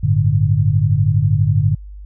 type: chord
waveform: sine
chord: G suspended second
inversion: none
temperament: just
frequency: 98 / 110.25 / 147 Hz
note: G2 / A2 / D3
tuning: 0 / +4 / +2 cents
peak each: -16 dBFS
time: 0.03-1.75 s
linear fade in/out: 10 ms
effects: added 50 Hz sine -31 dBFS peak until 2.05 s

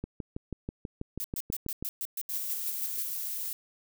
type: click train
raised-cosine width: 3 ms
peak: -22 dBFS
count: 12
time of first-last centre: 0.04-1.826 s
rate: 6.16 Hz
type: noise bursts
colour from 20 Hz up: violet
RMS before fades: -34 dBFS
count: 12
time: 1.2-3.024 s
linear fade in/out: 0 ms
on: 42 ms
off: 120 ms
type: noise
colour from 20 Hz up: violet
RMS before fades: -35 dBFS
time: 2.29-3.53 s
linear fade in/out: 2 ms
effects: none

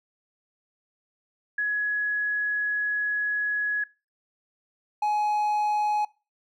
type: tone pair in turn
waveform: sine / triangle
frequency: 1681 / 840.5 Hz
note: G#6 / G#5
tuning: +20 / +20 cents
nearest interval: octave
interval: 1200 cents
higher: first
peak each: -23 / -20 dBFS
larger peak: second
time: 1.58-3.84 / 5.02-6.05 s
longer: first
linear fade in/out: 5 ms
effects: noise-tail reverb RT60 0.3 s tail -22 dB re dry

